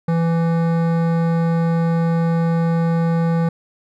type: tone with hard clipping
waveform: sine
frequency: 166.5 Hz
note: E3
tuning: 18 cents sharp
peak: -17 dBFS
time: 0.08-3.49 s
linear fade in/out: 5 ms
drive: 15 dB
effects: none